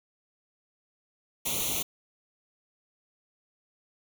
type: noise with comb filter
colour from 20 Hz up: white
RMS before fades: -30 dBFS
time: 1.45-1.83 s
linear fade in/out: 10 ms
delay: 0.3 ms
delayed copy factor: +1
effects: none